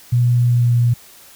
sine tone with pitch glide, 121.4 to 119.8 Hz, B2 to A#2, -29 to +48 cents, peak -11 dBFS, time 0.12-0.94 s, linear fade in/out 10 ms, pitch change -23 cents, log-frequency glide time 0.45-0.72 s, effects white hiss -44 dBFS RMS until 1.35 s

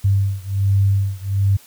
sine beating tone pair, 98 / 99.3 Hz, G2 / G2, 0 / +23 cents, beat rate 1.3 Hz, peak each -17 / -18 dBFS, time 0.04-1.57 s, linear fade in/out 10 ms, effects white hiss -47 dBFS RMS until 1.66 s

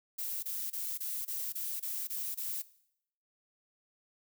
violet noise bursts, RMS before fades -37 dBFS, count 9, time 0.18-2.622 s, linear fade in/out 10 ms, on 250 ms, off 24 ms, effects noise-tail reverb RT60 0.7 s tail -18 dB re dry

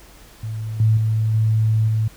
sine tone with level steps, 110 Hz, A2, in tune, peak -24 / -12 / -16 / -14 / -16 dBFS, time 0.43-2.08 s, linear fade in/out 5 ms, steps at 0.8 / 0.97 / 1.34 / 1.88 s, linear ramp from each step 2 ms, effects added 47 Hz sine -47 dBFS peak until 2.16 s + pink hiss -47 dBFS RMS until 2.16 s

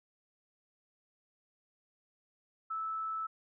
sine tone, 1311 Hz, E6, 10 cents flat, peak -34 dBFS, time 2.7-3.27 s, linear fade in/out 10 ms, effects none

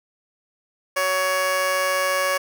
15% pulse tone with amplitude modulation, 560 Hz, C#5, 18 cents sharp, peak -11 dBFS, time 0.96-2.38 s, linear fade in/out 10 ms, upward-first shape sine, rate 186 Hz, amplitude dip 50%, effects none

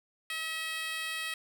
10% pulse tone with high-pass filter, 642 Hz, E5, 46 cents flat, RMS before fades -36 dBFS, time 0.3-1.34 s, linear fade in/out 2 ms, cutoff 1900 Hz, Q 1.4, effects 10-bit

